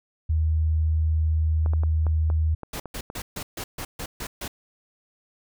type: tone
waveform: sine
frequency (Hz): 78.9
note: D#2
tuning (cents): +25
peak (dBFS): -19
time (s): 0.29-2.55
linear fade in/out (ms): 10
type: clicks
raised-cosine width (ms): 1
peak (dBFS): -21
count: 9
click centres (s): 1.661 / 1.735 / 1.835 / 2.067 / 2.301 / 2.633 / 2.794 / 2.857 / 3.101
type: noise bursts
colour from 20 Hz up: pink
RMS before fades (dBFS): -33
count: 9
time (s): 2.73-4.48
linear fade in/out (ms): 5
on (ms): 70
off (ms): 140
effects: none